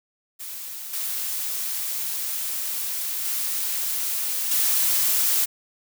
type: noise with level steps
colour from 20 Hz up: blue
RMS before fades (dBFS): -35 / -28 / -26 / -21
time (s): 0.39-5.46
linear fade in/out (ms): 20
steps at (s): 0.93 / 3.25 / 4.51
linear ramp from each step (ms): 5
effects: none